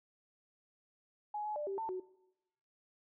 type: tone with pitch steps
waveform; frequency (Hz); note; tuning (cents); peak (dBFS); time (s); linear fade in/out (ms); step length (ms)
sine; 838 / 847 / 594 / 391.4 / 894 / 370.4; G#5 / G#5 / D5 / G4 / A5 / F#4; +15 / +34 / +20 / -3 / +27 / +2; -36; 1.34-2; 5; 110
effects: noise-tail reverb RT60 0.9 s tail -20 dB re dry